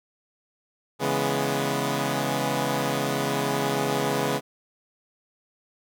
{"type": "chord", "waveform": "10% pulse", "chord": "C# minor seventh", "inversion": "none", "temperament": "equal", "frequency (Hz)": [138.59, 164.81, 207.7, 246.9], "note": ["C#3", "E3", "G#3", "B3"], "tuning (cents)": [0, 0, 0, 0], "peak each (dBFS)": [-19, -23, -22, -22], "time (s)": [0.99, 4.41], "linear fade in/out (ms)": 50, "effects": []}